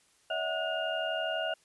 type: tone cluster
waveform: sine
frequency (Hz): 575 / 647 / 739 / 1456 / 2823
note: D5 / E5 / F#5 / F#6 / F7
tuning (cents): -37 / -32 / -2 / -28 / +18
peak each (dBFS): -40 / -33 / -39 / -36 / -37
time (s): 0.3-1.54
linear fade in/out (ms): 5
effects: white hiss -66 dBFS RMS until 1.64 s + resampled to 24000 Hz